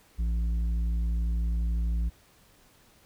triangle tone with tanh clipping, 57 Hz, A#1, 38 cents flat, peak -26 dBFS, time 0.18-2.1 s, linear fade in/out 20 ms, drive 11 dB, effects pink hiss -60 dBFS RMS until 3.05 s

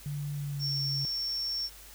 sine tone with pitch glide, 145.3 to 138.58 Hz, D3 to C#3, -18 to 0 cents, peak -32 dBFS, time 0.06-1.05 s, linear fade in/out 0 ms, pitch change -82 cents, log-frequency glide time 0.33-0.83 s
sine tone, 5460 Hz, F8, 40 cents flat, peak -30 dBFS, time 0.59-1.7 s, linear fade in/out 50 ms
effects added 50 Hz sine -53 dBFS peak until 1.94 s + white hiss -51 dBFS RMS until 1.94 s

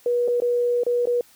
sine tone with dropouts, 483.8 Hz, B4, 36 cents flat, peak -18 dBFS, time 0.06-1.21 s, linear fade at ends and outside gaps 2 ms, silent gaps 0.278-0.282 / 0.402-0.42 / 0.835-0.865 / 1.056-1.071 s, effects white hiss -54 dBFS RMS until 1.35 s

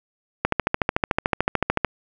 click train, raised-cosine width 0.5 ms, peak -3 dBFS, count 20, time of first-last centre 0.45-1.847 s, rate 13.6 Hz, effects none

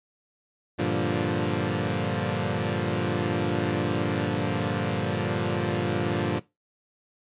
15% pulse chord, G minor seventh, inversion none, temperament equal, 98 / 116.54 / 146.83 / 174.61 Hz, G2 / Bb2 / D3 / F3, 0 / 0 / 0 / 0 cents, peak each -24 dBFS, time 0.78-6.4 s, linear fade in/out 20 ms, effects noise-tail reverb RT60 0.2 s tail -18 dB re dry + resampled to 8000 Hz

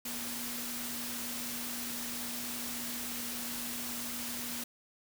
sine tone in noise, 240.4 Hz, B3, 46 cents flat, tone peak -44 dBFS, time 0.05-4.64 s, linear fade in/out 5 ms, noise white, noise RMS -39 dBFS, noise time 0.05-4.64 s, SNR -8 dB, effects none

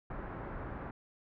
pink low-pass noise, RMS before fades -42 dBFS, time 0.1-0.91 s, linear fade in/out 5 ms, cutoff 1600 Hz, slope 24 dB/octave, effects none

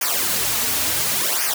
white noise with flanger, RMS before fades -21 dBFS, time 0.01-1.54 s, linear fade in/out 5 ms, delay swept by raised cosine 0.25 to 5.85 ms, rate 0.7 Hz, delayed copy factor -0.85, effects none

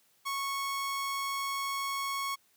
sawtooth tone, 1103 Hz, C#6, 9 cents flat, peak -28 dBFS, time 0.25-2.36 s, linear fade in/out 20 ms, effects white hiss -68 dBFS RMS until 2.56 s + high-pass 80 Hz 12 dB/octave

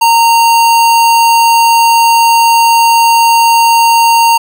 square tone, 924 Hz, A#5, 16 cents flat, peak -5 dBFS, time 0.01-4.38 s, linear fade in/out 10 ms, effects none

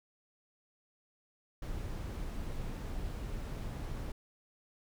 brown noise, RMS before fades -39 dBFS, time 1.62-4.12 s, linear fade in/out 5 ms, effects none

